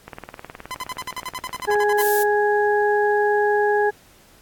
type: click train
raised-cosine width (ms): 0.5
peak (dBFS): -19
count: 33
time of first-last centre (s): 0.08-1.755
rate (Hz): 19.1
type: tone bursts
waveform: sawtooth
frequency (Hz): 1016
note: B5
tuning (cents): +49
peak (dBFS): -23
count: 15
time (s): 0.71-2.018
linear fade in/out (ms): 0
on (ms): 34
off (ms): 57
type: harmonic tone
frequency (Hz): 415.3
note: G#4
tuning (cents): 0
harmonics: 1 / 2 / 4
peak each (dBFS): -18 / -21 / -24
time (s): 1.67-3.91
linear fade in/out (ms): 20
type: noise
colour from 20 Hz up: violet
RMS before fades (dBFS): -25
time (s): 1.98-2.24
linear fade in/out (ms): 20
effects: pink hiss -52 dBFS RMS until 4.41 s + AAC 64 kbps